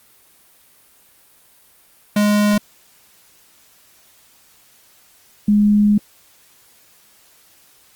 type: tone pair in turn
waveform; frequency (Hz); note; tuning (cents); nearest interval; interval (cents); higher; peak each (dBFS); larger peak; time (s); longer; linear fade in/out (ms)
square / sine; 207.6 / 207.6; G#3 / G#3; 0 / 0; unison; 0; neither; -13 / -10; second; 2.16-2.58 / 5.48-5.98; second; 5
effects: white hiss -52 dBFS RMS until 7.95 s + Opus 32 kbps